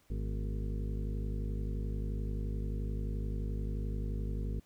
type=harmonic tone with a mistuned harmonic; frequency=51.5 Hz; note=G#1; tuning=14 cents flat; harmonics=1 / 2 / 3 / 4 / 5 / 7 / 8 / 9; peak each=-34 / -40 / -44 / -46 / -48 / -51 / -52 / -53 dBFS; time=0.1-4.6 s; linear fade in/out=5 ms; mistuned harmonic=4; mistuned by=+85 cents; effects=pink hiss -68 dBFS RMS until 4.65 s